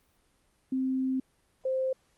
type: tone pair in turn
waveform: sine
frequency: 261.6 / 523.2 Hz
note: C4 / C5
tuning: 0 / 0 cents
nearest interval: octave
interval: 1200 cents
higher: second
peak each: -26 dBFS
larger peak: neither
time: 0.72-1.2 / 1.65-1.93 s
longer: first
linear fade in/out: 5 ms
effects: pink hiss -69 dBFS RMS until 2.17 s + Opus 32 kbps